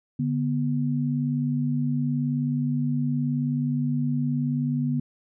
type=tone pair together; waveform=sine; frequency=145.4 / 244.5 Hz; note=D3 / B3; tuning=-17 / -17 cents; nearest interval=major sixth; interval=900 cents; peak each=-25 dBFS; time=0.19-5 s; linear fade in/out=5 ms; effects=none